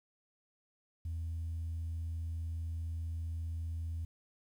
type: tone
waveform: sine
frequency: 82.41 Hz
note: E2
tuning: in tune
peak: -34 dBFS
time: 1.05-4.05 s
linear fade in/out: 5 ms
effects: tanh soft clip ceiling -33 dBFS + 11-bit